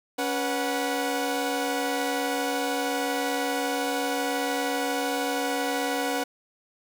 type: tone cluster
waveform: sawtooth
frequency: 279.2 / 488.4 / 739 Hz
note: C#4 / B4 / F#5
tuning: +13 / -19 / -2 cents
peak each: -26 dBFS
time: 0.18-6.24 s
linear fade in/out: 10 ms
effects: 9-bit